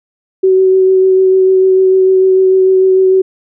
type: tone with vibrato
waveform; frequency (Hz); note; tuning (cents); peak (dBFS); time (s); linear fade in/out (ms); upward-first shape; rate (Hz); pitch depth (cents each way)
sine; 377.2; F#4; +33; -5; 0.43-3.22; 10; triangle; 6.7; 15
effects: none